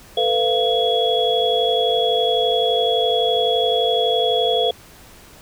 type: tone cluster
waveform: sine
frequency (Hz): 449.2 / 501 / 689 / 3350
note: A4 / B4 / F5 / G#7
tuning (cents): +36 / +25 / -24 / +14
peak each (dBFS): -21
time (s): 0.17-4.71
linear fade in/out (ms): 5
effects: pink hiss -45 dBFS RMS until 5.41 s